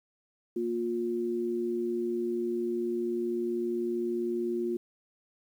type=tone pair together; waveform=sine; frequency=233.9 / 354.1 Hz; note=A#3 / F4; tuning=+6 / +24 cents; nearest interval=perfect fifth; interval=718 cents; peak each=-34 / -29 dBFS; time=0.56-4.77 s; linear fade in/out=5 ms; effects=10-bit